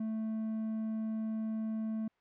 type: tone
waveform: triangle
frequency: 220 Hz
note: A3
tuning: in tune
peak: -31 dBFS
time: 0-2.08 s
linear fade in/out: 5 ms
effects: white hiss -74 dBFS RMS until 2.2 s + low-pass 2000 Hz 12 dB/octave